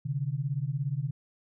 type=beating tone pair; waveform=sine; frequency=130.81 / 147.81 Hz; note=C3 / D3; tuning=0 / +11 cents; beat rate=17 Hz; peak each=-31 dBFS; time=0.05-1.11 s; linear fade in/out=10 ms; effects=none